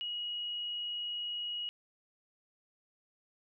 sine tone, 2900 Hz, F#7, 35 cents flat, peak -35 dBFS, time 0.01-1.69 s, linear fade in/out 0 ms, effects none

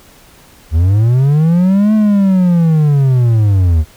triangle linear two-way sweep, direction up then down, 74.9 to 217.8 to 74.9 Hz, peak -5 dBFS, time 0.71-3.85 s, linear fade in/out 50 ms, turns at 1.94 s, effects pink hiss -43 dBFS RMS until 3.96 s

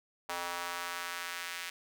square tone with high-pass filter sweep, 87.31 Hz, F2, in tune, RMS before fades -39 dBFS, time 0.29-1.7 s, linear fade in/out 5 ms, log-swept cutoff 830 to 2000 Hz, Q 1.3, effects none

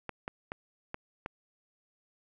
clicks, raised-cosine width 0.5 ms, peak -21 dBFS, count 5, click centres 0.093 / 0.279 / 0.519 / 0.944 / 1.261 s, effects none

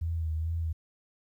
sine tone with vibrato, 81 Hz, E2, 30 cents flat, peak -28 dBFS, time 0.01-0.73 s, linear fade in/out 10 ms, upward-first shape sine, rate 2.3 Hz, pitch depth 47 cents each way, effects 11-bit

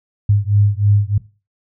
sine beating tone pair, 101.1 / 104.3 Hz, G#2 / G#2, -46 / +8 cents, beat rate 3.2 Hz, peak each -14 / -15 dBFS, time 0.29-1.18 s, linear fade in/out 5 ms, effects noise-tail reverb RT60 0.3 s tail -17 dB re dry

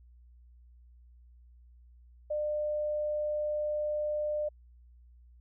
sine tone, 600 Hz, D5, 37 cents sharp, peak -29 dBFS, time 2.3-4.49 s, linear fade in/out 10 ms, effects added 60 Hz sine -54 dBFS peak until 5.4 s

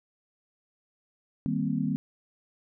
sine chord, C minor seventh, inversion first, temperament equal, 155.56 / 196 / 233.1 / 261.6 Hz, Eb3 / G3 / Bb3 / C4, 0 / 0 / 0 / 0 cents, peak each -31 dBFS, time 1.46-1.96 s, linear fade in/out 0 ms, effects none

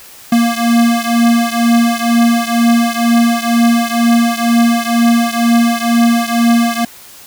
square beating tone pair, 233.1 / 235.2 Hz, A#3 / A#3, 0 / +16 cents, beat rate 2.1 Hz, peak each -12 / -14 dBFS, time 0.32-6.85 s, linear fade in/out 5 ms, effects white hiss -37 dBFS RMS until 7.26 s

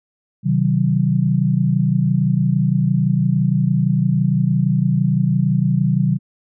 sine chord, C diminished, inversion none, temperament just, 130.81 / 156.98 / 188.37 Hz, C3 / Eb3 / Gb3, 0 / +16 / +31 cents, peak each -18 dBFS, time 0.43-6.19 s, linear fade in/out 50 ms, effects none

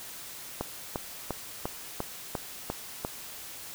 click train, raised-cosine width 1 ms, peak -16 dBFS, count 8, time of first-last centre 0.61-3.049 s, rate 2.87 Hz, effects white hiss -43 dBFS RMS until 3.74 s

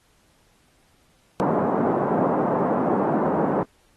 pink band-pass noise, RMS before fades -22 dBFS, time 1.4-3.63 s, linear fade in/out 0 ms, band 180 to 1000 Hz, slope 24 dB/octave, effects pink hiss -62 dBFS RMS until 3.96 s + AAC 32 kbps

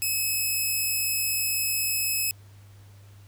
5% pulse tone, 2578 Hz, E7, 39 cents flat, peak -15 dBFS, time 0.02-2.31 s, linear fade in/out 0 ms, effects added 100 Hz sine -47 dBFS peak until 3.27 s + pink hiss -59 dBFS RMS until 3.27 s

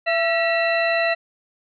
harmonic tone with a mistuned harmonic, 671 Hz, E5, 31 cents sharp, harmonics 1 / 2 / 3 / 4 / 6, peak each -20 / -30 / -23 / -25 / -32 dBFS, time 0.06-1.15 s, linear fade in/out 20 ms, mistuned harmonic 3, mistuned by -68 cents, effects none

